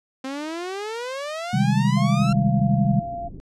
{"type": "exponential sweep", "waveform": "sawtooth", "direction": "up", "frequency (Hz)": [260, 1379], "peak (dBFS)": -24, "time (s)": [0.24, 2.33], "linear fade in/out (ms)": 5}
{"type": "chord", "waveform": "sine", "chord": "Ab major seventh", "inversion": "first", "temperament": "equal", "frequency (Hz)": [130.81, 155.56, 196, 207.7], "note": ["C3", "Eb3", "G3", "Ab3"], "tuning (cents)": [0, 0, 0, 0], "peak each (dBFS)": [-21, -23, -21, -25], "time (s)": [1.53, 3], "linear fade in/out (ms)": 10}
{"type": "tone", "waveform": "sine", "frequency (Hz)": 691, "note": "F5", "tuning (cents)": -19, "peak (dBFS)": -28, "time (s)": [1.96, 3.29], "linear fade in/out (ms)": 20}
{"type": "low-pass noise", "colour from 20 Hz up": "pink", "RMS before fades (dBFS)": -38, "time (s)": [2.19, 3.4], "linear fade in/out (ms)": 0, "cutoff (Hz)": 330, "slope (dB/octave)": 24}
{"effects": ["low-pass 7000 Hz 12 dB/octave"]}